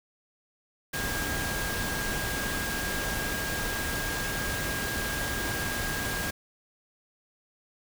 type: tone in noise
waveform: sine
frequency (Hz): 1622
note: G#6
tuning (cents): -41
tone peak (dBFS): -34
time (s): 0.93-6.31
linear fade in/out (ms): 10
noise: pink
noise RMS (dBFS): -32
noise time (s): 0.93-6.31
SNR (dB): -5
effects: none